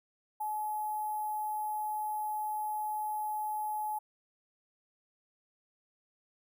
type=tone with sample-and-hold; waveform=sine; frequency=851 Hz; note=G#5; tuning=42 cents sharp; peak=-32 dBFS; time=0.4-3.99 s; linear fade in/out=10 ms; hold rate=11025 Hz; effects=none